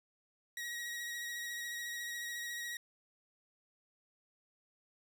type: tone with vibrato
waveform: sawtooth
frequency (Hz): 1900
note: A#6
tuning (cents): +33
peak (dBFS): -36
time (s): 0.57-2.77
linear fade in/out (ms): 2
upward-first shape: sine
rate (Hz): 14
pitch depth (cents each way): 19
effects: none